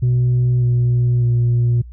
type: tone with pitch steps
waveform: sine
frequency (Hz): 123.7 / 121.65 / 119.62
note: B2 / B2 / A#2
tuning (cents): +3 / -26 / +45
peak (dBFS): -10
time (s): 0.02-1.82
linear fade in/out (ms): 10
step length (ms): 600
effects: tanh soft clip ceiling -11 dBFS + added 60 Hz sine -33 dBFS peak until 1.92 s